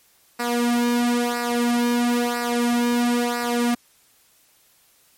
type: tone with flanger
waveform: sawtooth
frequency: 240 Hz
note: B3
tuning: 49 cents flat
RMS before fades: -21 dBFS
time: 0.39-3.75 s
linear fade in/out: 10 ms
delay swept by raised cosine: 0.3 to 2.7 ms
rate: 1 Hz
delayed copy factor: -0.8
effects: white hiss -58 dBFS RMS until 5.17 s + MP3 64 kbps

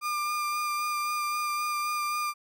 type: tone with vibrato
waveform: 35% pulse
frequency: 1200 Hz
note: D6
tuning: 37 cents sharp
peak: -26 dBFS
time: 0.01-2.34 s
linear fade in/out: 50 ms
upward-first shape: sine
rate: 3.8 Hz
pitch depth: 15 cents each way
effects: none

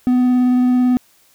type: tone with vibrato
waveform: triangle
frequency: 249.9 Hz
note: B3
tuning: 21 cents sharp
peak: -9 dBFS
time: 0.07-0.97 s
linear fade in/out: 0 ms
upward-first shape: triangle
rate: 18 Hz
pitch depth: 12 cents each way
effects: white hiss -54 dBFS RMS until 1.34 s

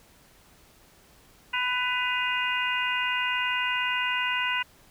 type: harmonic tone with a mistuned harmonic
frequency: 497.8 Hz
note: B4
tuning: 14 cents sharp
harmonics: 2 / 3 / 4 / 5 / 6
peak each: -31 / -31 / -31 / -31 / -31 dBFS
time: 1.53-4.63 s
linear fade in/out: 10 ms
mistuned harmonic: 6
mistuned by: -100 cents
effects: pink hiss -57 dBFS RMS until 4.9 s

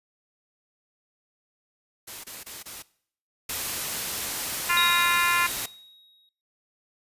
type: noise bursts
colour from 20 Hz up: white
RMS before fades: -39 dBFS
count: 4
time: 2.07-2.825 s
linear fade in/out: 10 ms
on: 170 ms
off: 25 ms
type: noise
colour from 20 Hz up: white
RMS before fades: -30 dBFS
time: 3.49-5.66 s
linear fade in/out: 5 ms
type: harmonic tone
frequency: 347.5 Hz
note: F4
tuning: 9 cents flat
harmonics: 3 / 4 / 5 / 6 / 7 / 8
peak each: -26 / -27 / -28 / -29 / -29 / -30 dBFS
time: 4.69-5.47 s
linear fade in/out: 10 ms
type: tone with exponential decay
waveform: triangle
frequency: 3788 Hz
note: A#7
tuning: 27 cents sharp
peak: -20 dBFS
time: 4.77-6.29 s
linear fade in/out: 1 ms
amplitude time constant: 330 ms
effects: noise-tail reverb RT60 0.6 s tail -20 dB re dry + resampled to 32000 Hz

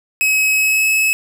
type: tone with pitch glide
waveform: 45% pulse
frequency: 2558 to 2583 Hz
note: D#7 to E7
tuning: +47 to -36 cents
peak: -12 dBFS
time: 0.21-1.13 s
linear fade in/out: 0 ms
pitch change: +17 cents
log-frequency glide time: 0.53-0.87 s
effects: none

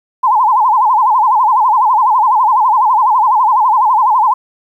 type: tone with vibrato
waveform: sine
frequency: 937 Hz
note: A#5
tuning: 9 cents sharp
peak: -7 dBFS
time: 0.23-4.34 s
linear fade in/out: 10 ms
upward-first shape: sine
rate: 12 Hz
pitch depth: 200 cents each way
effects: 8-bit

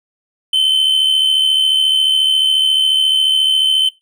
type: tone with amplitude modulation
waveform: triangle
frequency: 3070 Hz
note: G7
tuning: 37 cents flat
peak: -7 dBFS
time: 0.53-3.89 s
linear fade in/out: 5 ms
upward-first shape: sine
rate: 74.2 Hz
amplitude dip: 50%
effects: noise-tail reverb RT60 0.2 s tail -17 dB re dry

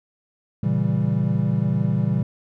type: chord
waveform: triangle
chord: A# diminished seventh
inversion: none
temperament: equal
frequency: 116.54 / 138.59 / 164.81 / 196 Hz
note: A#2 / C#3 / E3 / G3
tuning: 0 / 0 / 0 / 0 cents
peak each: -22 dBFS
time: 0.63-2.23 s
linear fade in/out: 5 ms
effects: none

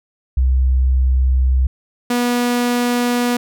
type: tone pair in turn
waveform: sine / sawtooth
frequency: 64.5 / 242.9 Hz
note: C2 / B3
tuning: -24 / -29 cents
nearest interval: octave + major seventh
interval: 2295 cents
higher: second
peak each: -11 dBFS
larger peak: neither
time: 0.37-1.67 / 2.1-3.37 s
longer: first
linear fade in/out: 5 ms
effects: none

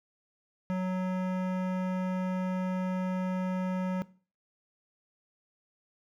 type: tone with hard clipping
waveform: sine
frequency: 185 Hz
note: F#3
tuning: in tune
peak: -30 dBFS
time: 0.7-4.02 s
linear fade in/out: 0 ms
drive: 17 dB
effects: noise-tail reverb RT60 0.4 s tail -19 dB re dry

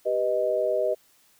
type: chord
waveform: sine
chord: G augmented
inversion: none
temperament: equal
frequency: 392 / 493.9 / 622.3 Hz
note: G4 / B4 / D#5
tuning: 0 / 0 / 0 cents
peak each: -29 / -27 / -24 dBFS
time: 0.05-0.95 s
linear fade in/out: 20 ms
effects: white hiss -61 dBFS RMS until 1.39 s

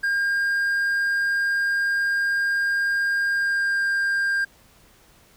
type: tone with pitch glide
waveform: triangle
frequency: 1609 to 1597.9 Hz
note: G6 to G6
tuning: +45 to +33 cents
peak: -18 dBFS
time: 0.03-4.45 s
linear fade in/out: 10 ms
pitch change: -12 cents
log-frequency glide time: 3.3-3.82 s
effects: pink hiss -55 dBFS RMS until 5.36 s

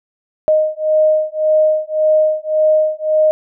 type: beating tone pair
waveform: sine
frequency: 619 / 620.8 Hz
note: D#5 / D#5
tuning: -9 / -4 cents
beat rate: 1.8 Hz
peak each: -14 dBFS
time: 0.48-3.31 s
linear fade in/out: 0 ms
effects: none

